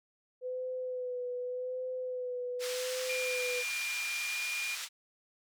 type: tone with vibrato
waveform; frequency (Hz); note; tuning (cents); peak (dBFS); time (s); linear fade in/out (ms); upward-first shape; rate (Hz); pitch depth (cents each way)
sine; 502; B4; +28; -34; 0.41-3.64; 50; sine; 0.85; 28
type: band-pass noise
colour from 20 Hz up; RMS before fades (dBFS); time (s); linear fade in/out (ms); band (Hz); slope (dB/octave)
white; -40; 2.59-4.89; 50; 1400 to 6400; 12
type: tone with pitch glide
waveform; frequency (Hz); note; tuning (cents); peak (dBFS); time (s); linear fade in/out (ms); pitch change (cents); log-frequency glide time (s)
sine; 2400 to 2417; D7 to D7; +37 to +49; -34; 3.09-4.75; 5; +12; 4.25-4.36
effects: none